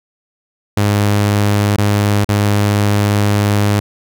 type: tone with dropouts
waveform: sawtooth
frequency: 102.8 Hz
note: G#2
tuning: 17 cents flat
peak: -7 dBFS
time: 0.77-3.8 s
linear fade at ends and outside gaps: 5 ms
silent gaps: 1.764-1.782 / 2.246-2.289 s
effects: none